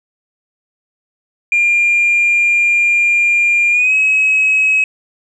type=tone with pitch glide; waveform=sine; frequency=2400 to 2557 Hz; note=D7 to D#7; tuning=+37 to +47 cents; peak=-8 dBFS; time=1.52-4.84 s; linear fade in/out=2 ms; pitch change=+110 cents; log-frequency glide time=3.71-3.93 s; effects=tanh soft clip ceiling -6 dBFS